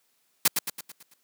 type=noise with echo; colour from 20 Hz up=white; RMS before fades=-19 dBFS; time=0.45-0.48 s; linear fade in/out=5 ms; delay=110 ms; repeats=6; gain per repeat=-6 dB; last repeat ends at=1.14 s; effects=white hiss -70 dBFS RMS until 1.23 s + high-pass 150 Hz 12 dB/octave

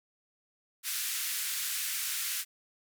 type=band-pass noise; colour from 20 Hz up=white; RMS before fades=-34 dBFS; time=0.83-2.45 s; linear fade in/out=50 ms; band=1500 to 16000 Hz; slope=24 dB/octave; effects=none

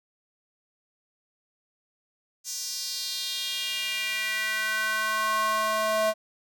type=tone with high-pass filter sweep; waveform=square; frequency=216.9 Hz; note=A3; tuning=25 cents flat; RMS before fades=-28 dBFS; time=2.44-6.14 s; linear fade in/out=50 ms; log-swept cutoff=6200 to 690 Hz; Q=3.1; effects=none

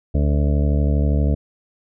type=harmonic tone; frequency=72.5 Hz; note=D2; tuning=22 cents flat; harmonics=1 / 2 / 3 / 4 / 6 / 7 / 8 / 9; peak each=-16 / -22 / -26 / -28 / -32 / -33 / -34 / -35 dBFS; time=0.14-1.35 s; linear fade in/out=10 ms; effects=none

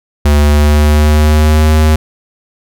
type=tone with pitch glide; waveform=square; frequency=73.4 to 77.54 Hz; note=D2 to D#2; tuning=0 to -5 cents; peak=-6 dBFS; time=0.25-1.96 s; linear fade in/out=5 ms; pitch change=+95 cents; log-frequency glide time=0.39-1.7 s; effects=none

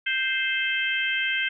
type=harmonic tone; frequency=523.3 Hz; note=C5; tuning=in tune; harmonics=3 / 4 / 5 / 6; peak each=-27 / -28 / -29 / -30 dBFS; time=0.06-1.49 s; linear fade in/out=10 ms; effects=none

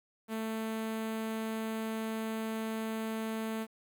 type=tone with notch filter; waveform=sawtooth; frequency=221.6 Hz; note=A3; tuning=13 cents sharp; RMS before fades=-36 dBFS; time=0.28-3.67 s; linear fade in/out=50 ms; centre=5500 Hz; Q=1.2; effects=10-bit

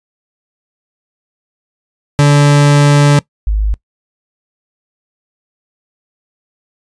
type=tone pair in turn; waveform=40% pulse / sine; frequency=144.8 / 52 Hz; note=D3 / G#1; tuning=-24 / +3 cents; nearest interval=octave + tritone; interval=1773 cents; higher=first; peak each=-4 / -10 dBFS; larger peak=first; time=2.19-3.19 / 3.47-3.74 s; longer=first; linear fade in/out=0 ms; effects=noise-tail reverb RT60 0.1 s tail -21 dB re dry + resampled to 22050 Hz

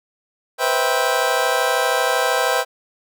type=chord; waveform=25% pulse; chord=C major seventh; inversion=third; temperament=just; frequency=490.5 / 523.3 / 654.1 / 784.9 Hz; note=B4 / C5 / E5 / G5; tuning=-12 / 0 / -14 / +2 cents; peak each=-19 dBFS; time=0.58-2.65 s; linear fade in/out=50 ms; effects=none

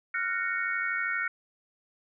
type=chord; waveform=sine; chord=Gb major seventh; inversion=third; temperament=just; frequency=1387.5 / 1480 / 1850 / 2220 Hz; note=F6 / Gb6 / Bb6 / Db7; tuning=-12 / 0 / -14 / +2 cents; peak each=-33 dBFS; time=0.14-1.28 s; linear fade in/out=5 ms; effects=none

